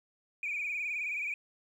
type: tone with vibrato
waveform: sine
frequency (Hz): 2379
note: D7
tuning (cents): +22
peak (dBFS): -31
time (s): 0.43-1.34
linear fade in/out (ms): 2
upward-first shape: sine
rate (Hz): 19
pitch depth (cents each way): 79
effects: tanh soft clip ceiling -28 dBFS + 11-bit